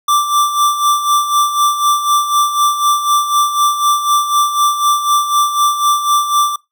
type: tone with tremolo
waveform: square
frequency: 1174.7 Hz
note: D6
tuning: in tune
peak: -9 dBFS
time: 0.08-6.56 s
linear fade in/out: 5 ms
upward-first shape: sine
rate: 4 Hz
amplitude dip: 65%
effects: noise-tail reverb RT60 0.2 s tail -22 dB re dry